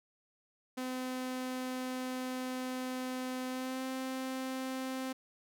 sawtooth tone with pitch glide, 255.7 to 261.2 Hz, C4 to C4, -40 to -3 cents, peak -32 dBFS, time 0.77-5.13 s, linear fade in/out 10 ms, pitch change +37 cents, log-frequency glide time 3.48-3.84 s, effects none

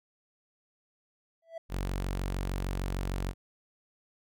triangle tone with exponential growth, 660 Hz, E5, 2 cents sharp, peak -32 dBFS, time 1.42-1.58 s, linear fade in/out 5 ms, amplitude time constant 34 ms
sawtooth tone, 46.57 Hz, F#1, 12 cents sharp, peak -27 dBFS, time 1.69-3.34 s, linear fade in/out 50 ms
effects none

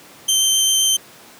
20% pulse tone with vibrato, 3118 Hz, G7, 10 cents flat, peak -8 dBFS, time 0.28-0.97 s, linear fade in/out 10 ms, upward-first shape triangle, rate 7.6 Hz, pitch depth 9 cents each way, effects pink hiss -43 dBFS RMS until 1.39 s + high-pass 200 Hz 12 dB/octave

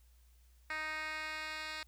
10% pulse tone with band-pass filter sweep, 311.1 Hz, D#4, in tune, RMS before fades -41 dBFS, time 0.7-1.83 s, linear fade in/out 2 ms, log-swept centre 2100 to 3200 Hz, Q 2, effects added 60 Hz sine -61 dBFS peak until 1.87 s + white hiss -73 dBFS RMS until 1.87 s

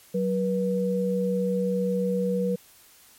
sine tone pair together, 186.37 / 484.5 Hz, F#3 / B4, +13 / -33 cents, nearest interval octave + perfect fourth, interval 1654 cents, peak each -25 dBFS, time 0.14-2.56 s, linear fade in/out 10 ms, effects white hiss -54 dBFS RMS until 3.18 s + MP3 64 kbps

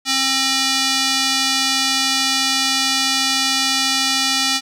square tone with band-pass filter, 266.9 Hz, C4, 35 cents sharp, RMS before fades -18 dBFS, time 0.05-4.61 s, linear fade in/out 50 ms, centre 4700 Hz, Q 1.4, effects none

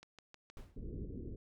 click train, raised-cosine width 0.2 ms, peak -36 dBFS, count 4, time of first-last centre 0.03-0.5 s, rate 6.38 Hz
brown noise with exponential decay, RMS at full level -45 dBFS, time 0.57-0.86 s, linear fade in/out 1 ms, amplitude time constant 62 ms
pink low-pass noise, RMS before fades -44 dBFS, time 0.76-1.36 s, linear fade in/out 5 ms, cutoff 440 Hz, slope 48 dB/octave
effects none

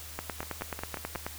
two click trains, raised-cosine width 0.5 ms, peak -22 / -18 dBFS, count 5 / 11, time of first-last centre 0.43-1.152 / 0.19-1.265 s, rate 5.54 / 9.3 Hz, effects added 77 Hz sine -47 dBFS peak until 1.38 s + white hiss -45 dBFS RMS until 1.38 s

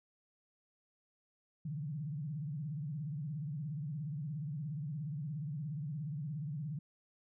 sine tone with vibrato, 148.6 Hz, D3, 21 cents sharp, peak -37 dBFS, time 1.65-6.79 s, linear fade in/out 5 ms, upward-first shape sine, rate 17 Hz, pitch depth 190 cents each way, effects none

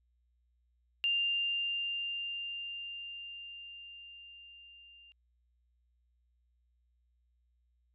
sine tone with level ramp, 2794 Hz, F7, in tune, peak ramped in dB -27 to -55 dBFS, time 1.04-5.12 s, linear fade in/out 0 ms, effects added 60 Hz sine -70 dBFS peak until 7.94 s

